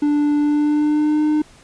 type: tone with pitch glide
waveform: triangle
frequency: 293.7 to 303.7 Hz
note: D4 to D#4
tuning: 0 to -42 cents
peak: -12 dBFS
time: 0.02-1.42 s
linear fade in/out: 5 ms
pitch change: +58 cents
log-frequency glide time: 0.38-1.22 s
effects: pink hiss -48 dBFS RMS until 1.63 s + resampled to 22050 Hz